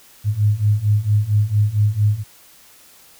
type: beating tone pair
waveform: sine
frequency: 102.4 / 106.8 Hz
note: G#2 / G#2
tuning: -24 / +49 cents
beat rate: 4.4 Hz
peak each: -18 / -16 dBFS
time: 0.24-2.24 s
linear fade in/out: 50 ms
effects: white hiss -48 dBFS RMS until 3.19 s